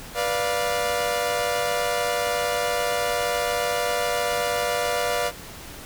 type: chord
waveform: sawtooth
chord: B diminished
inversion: none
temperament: equal with one note detuned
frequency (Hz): 488.2 / 587.3 / 698.5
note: B4 / D5 / F5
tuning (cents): -20 / 0 / 0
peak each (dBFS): -23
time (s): 0.14-5.32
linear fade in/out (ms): 50
effects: pink hiss -40 dBFS RMS until 5.85 s